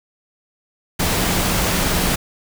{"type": "tone in noise", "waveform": "sine", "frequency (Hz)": 181.8, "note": "F#3", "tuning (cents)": -30, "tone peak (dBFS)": -26, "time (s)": [0.99, 2.16], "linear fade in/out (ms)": 10, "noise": "pink", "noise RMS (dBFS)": -19, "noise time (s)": [0.99, 2.16], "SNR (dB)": -10, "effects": []}